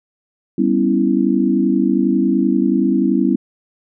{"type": "chord", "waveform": "sine", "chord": "C# half-diminished seventh", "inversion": "second", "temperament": "equal", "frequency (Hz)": [196, 246.9, 277.2, 329.6], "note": ["G3", "B3", "C#4", "E4"], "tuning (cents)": [0, 0, 0, 0], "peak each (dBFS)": -18, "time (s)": [0.58, 3.36], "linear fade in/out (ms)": 5, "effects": []}